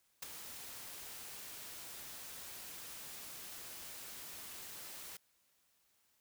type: noise with ADSR envelope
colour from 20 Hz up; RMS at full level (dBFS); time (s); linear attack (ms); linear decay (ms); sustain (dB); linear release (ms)
white; -40; 0.22-5.17; 9; 9; -9; 4
effects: white hiss -75 dBFS RMS until 6.2 s